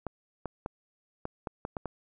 clicks, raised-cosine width 1 ms, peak -20 dBFS, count 8, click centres 0.067 / 0.457 / 0.661 / 1.254 / 1.472 / 1.651 / 1.768 / 1.857 s, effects none

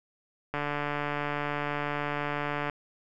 click train, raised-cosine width 0.5 ms, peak -16 dBFS, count 316, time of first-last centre 0.54-2.698 s, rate 146 Hz, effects none

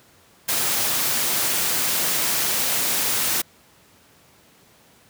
white noise, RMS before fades -22 dBFS, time 0.48-3.42 s, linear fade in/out 10 ms, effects pink hiss -54 dBFS RMS until 5.09 s + high-pass 100 Hz 12 dB/octave

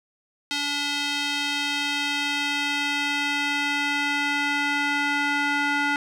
square tone with band-pass filter sweep, 287.6 Hz, D4, 36 cents flat, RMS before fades -25 dBFS, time 0.51-5.96 s, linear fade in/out 0 ms, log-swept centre 3700 to 1700 Hz, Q 1.5, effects none

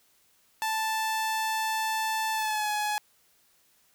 sawtooth tone with pitch glide, 880 to 841.7 Hz, A5 to G#5, 0 to +23 cents, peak -23 dBFS, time 0.62-2.98 s, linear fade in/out 0 ms, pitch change -77 cents, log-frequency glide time 2.33-2.69 s, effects white hiss -65 dBFS RMS until 3.94 s

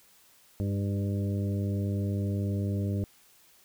harmonic tone with a mistuned harmonic, 100 Hz, G2, 35 cents sharp, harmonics 1 / 2 / 3 / 4 / 5 / 6, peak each -28 / -33 / -38 / -41 / -44 / -45 dBFS, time 0.6-3.04 s, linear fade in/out 0 ms, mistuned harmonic 4, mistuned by -17 cents, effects white hiss -60 dBFS RMS until 3.64 s

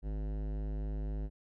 sine tone with hard clipping, 51.91 Hz, G#1, in tune, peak -36 dBFS, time 0.02-1.3 s, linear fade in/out 50 ms, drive 17 dB, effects none

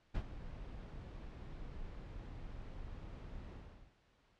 brown noise with ADSR envelope, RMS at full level -35 dBFS, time 0.14-3.95 s, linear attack 14 ms, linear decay 73 ms, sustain -13 dB, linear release 430 ms, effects pink hiss -72 dBFS RMS until 4.39 s + low-pass 4000 Hz 12 dB/octave

